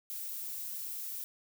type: noise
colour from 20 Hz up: violet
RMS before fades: -40 dBFS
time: 0.1-1.24 s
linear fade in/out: 0 ms
effects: none